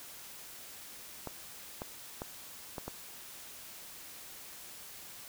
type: clicks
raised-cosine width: 1 ms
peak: -24 dBFS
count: 5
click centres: 1.273 / 1.819 / 2.219 / 2.782 / 2.88 s
effects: white hiss -49 dBFS RMS until 5.28 s